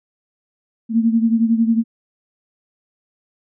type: beating tone pair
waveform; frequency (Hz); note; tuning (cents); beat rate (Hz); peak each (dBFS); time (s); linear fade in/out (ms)
sine; 225.6 / 236.6; A3 / A#3; +44 / +26; 11; -14 / -19; 0.89-1.84; 50
effects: none